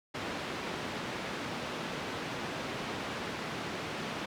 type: band-pass noise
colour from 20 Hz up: pink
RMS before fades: -38 dBFS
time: 0.14-4.26 s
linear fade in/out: 10 ms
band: 160 to 3600 Hz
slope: 12 dB/octave
effects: none